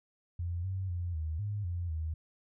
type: tone with pitch steps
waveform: sine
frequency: 86.6 / 94.8 / 87.6 / 78.8 / 103.4 / 87.2 / 79.4 Hz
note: F2 / F#2 / F2 / D#2 / G#2 / F2 / D#2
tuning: -14 / +43 / +6 / +23 / -7 / -2 / +36 cents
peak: -32 dBFS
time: 0.39-2.14 s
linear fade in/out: 5 ms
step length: 250 ms
effects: none